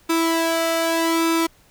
sawtooth tone with flanger, 329.6 Hz, E4, in tune, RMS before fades -20 dBFS, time 0.09-1.47 s, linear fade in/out 10 ms, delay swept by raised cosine 0.81 to 1.41 ms, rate 0.83 Hz, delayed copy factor +0.65, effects pink hiss -55 dBFS RMS until 1.7 s

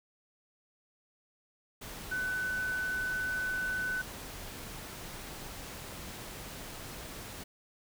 sine tone in noise, 1502 Hz, F#6, 26 cents sharp, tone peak -31 dBFS, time 2.11-4.02 s, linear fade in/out 10 ms, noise pink, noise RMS -44 dBFS, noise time 1.81-7.44 s, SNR +10 dB, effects none

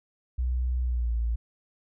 sine tone with pitch glide, 62.2 to 57.37 Hz, B1 to A#1, +13 to -27 cents, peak -24 dBFS, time 0.38-1.36 s, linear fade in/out 10 ms, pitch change -140 cents, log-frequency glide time 0.83-1.15 s, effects none

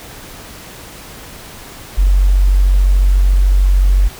sine tone, 46.86 Hz, F#1, 23 cents sharp, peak -7 dBFS, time 1.97-4.09 s, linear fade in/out 20 ms, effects pink hiss -34 dBFS RMS until 4.19 s

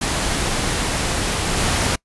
pink noise with level steps, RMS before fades -21 / -19 dBFS, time 0.01-1.96 s, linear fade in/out 10 ms, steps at 1.57 s, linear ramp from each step 5 ms, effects noise-tail reverb RT60 0.1 s tail -25 dB re dry + resampled to 24000 Hz

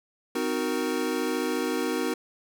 square chord, C half-diminished seventh, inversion none, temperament equal with one note detuned, 257 / 311.1 / 370 / 466.2 Hz, C4 / Eb4 / Gb4 / Bb4, -31 / 0 / 0 / 0 cents, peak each -32 dBFS, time 0.35-2.14 s, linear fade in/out 5 ms, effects none

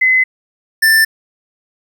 sine / square tone pair in turn, 2036 / 1775.3 Hz, C7 / A6, -48 / +15 cents, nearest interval major second, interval 237 cents, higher first, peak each -8 dBFS, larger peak neither, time 0.01-0.24 / 0.82-1.05 s, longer neither, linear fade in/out 10 ms, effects 8-bit

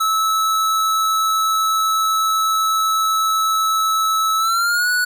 square tone with pitch glide, 1304 to 1472.2 Hz, E6 to F#6, -19 to -9 cents, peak -16 dBFS, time 0-5.05 s, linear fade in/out 10 ms, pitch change +210 cents, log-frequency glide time 4.38-4.89 s, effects none

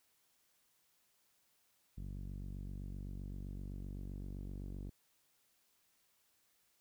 sawtooth tone with low-pass filter sweep, 47.76 Hz, G1, 44 cents flat, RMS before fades -45 dBFS, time 1.97-4.9 s, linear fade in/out 10 ms, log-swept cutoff 200 to 300 Hz, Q 1.3, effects white hiss -75 dBFS RMS until 6.8 s

